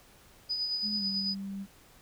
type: tone with tremolo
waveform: sine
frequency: 4971 Hz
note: D#8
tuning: 2 cents flat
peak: -28 dBFS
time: 0.49-1.35 s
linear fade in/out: 20 ms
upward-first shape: sine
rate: 9.1 Hz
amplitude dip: 40%
type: tone with pitch glide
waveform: sine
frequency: 209.1 to 196.23 Hz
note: G#3 to G3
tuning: +12 to +2 cents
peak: -35 dBFS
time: 0.82-1.67 s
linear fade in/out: 50 ms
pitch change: -110 cents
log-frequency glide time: 0.97-1.04 s
effects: pink hiss -58 dBFS RMS until 2.01 s